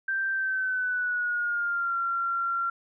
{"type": "tone with pitch glide", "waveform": "sine", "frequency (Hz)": [1568, 1372.9], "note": ["G6", "F6"], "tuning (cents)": [0, -30], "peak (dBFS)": -25, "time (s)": [0.08, 2.7], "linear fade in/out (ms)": 5, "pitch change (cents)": -230, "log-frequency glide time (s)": [0.31, 1.96], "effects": []}